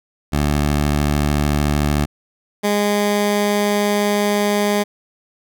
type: tone pair in turn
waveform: 15% pulse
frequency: 73.42 / 205.8 Hz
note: D2 / G#3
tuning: 0 / -16 cents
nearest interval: octave + tritone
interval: 1784 cents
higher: second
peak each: -9 dBFS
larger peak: neither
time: 0.32-2.06 / 2.63-4.84 s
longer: second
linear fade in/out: 20 ms
effects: none